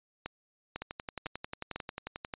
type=two click trains; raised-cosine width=0.3 ms; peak=-21 / -20 dBFS; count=18 / 4; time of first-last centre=0.82-2.338 / 0.26-1.76 s; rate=11.2 / 2 Hz; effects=resampled to 8000 Hz